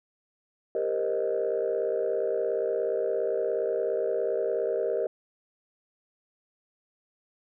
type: chord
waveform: sine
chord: C minor seventh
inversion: second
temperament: equal with one note detuned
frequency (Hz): 396.1 / 466.2 / 523.3 / 622.3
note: G4 / Bb4 / C5 / Eb5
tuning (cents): +18 / 0 / 0 / 0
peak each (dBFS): -30 / -28 / -32 / -30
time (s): 0.75-5.07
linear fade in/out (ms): 2
effects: tanh soft clip ceiling -18 dBFS